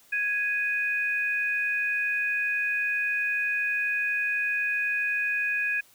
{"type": "tone pair together", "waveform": "sine", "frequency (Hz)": [1661.2, 2489], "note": ["G#6", "D#7"], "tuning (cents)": [0, 0], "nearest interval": "perfect fifth", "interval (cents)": 700, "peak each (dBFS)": -27, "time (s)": [0.12, 5.81], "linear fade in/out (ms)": 10, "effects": ["white hiss -58 dBFS RMS until 5.94 s"]}